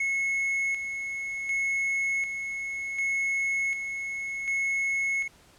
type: tone with tremolo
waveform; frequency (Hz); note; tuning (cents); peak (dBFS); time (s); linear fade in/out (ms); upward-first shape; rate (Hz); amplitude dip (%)
triangle; 2184; C#7; -26; -23; 0-5.28; 5; square; 0.67; 50
effects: pink hiss -57 dBFS RMS until 5.58 s + low-pass 11000 Hz 12 dB/octave